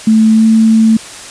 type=tone with pitch glide; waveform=sine; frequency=220 to 222.3 Hz; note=A3 to A3; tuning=0 to +18 cents; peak=-4 dBFS; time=0.07-0.97 s; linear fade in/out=5 ms; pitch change=+18 cents; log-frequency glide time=0.33-0.45 s; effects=white hiss -29 dBFS RMS until 1.3 s + resampled to 22050 Hz